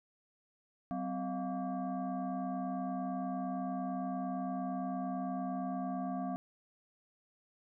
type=tone with frequency modulation; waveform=sine; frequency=257.9 Hz; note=C4; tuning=25 cents flat; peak=-34 dBFS; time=0.91-6.36 s; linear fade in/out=0 ms; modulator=447 Hz; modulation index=1.3; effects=none